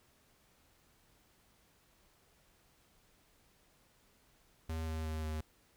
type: tone with pitch steps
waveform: square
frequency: 80.4 / 79.57 / 78.75 / 77.93 Hz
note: E2 / D#2 / D#2 / D#2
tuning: -43 / +39 / +21 / +3 cents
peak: -37 dBFS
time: 4.69-5.41 s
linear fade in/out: 5 ms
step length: 180 ms
effects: pink hiss -69 dBFS RMS until 5.76 s